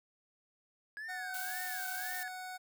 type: tone with vibrato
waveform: triangle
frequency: 1655 Hz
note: G#6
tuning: 6 cents flat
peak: -39 dBFS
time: 0.97-2.28 s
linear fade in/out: 0 ms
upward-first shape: sine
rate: 1.9 Hz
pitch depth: 160 cents each way
type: tone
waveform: 25% pulse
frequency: 740 Hz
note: F#5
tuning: in tune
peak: -38 dBFS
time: 1.08-2.58 s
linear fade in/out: 20 ms
type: noise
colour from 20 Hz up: blue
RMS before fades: -43 dBFS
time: 1.34-2.23 s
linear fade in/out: 0 ms
effects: none